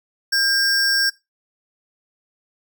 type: tone pair together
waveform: square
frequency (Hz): 1600 / 5466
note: G6 / F8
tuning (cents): +35 / -38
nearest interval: octave + major sixth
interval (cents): 2127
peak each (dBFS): -20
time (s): 0.32-1.1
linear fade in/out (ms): 10
effects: noise-tail reverb RT60 0.2 s tail -17 dB re dry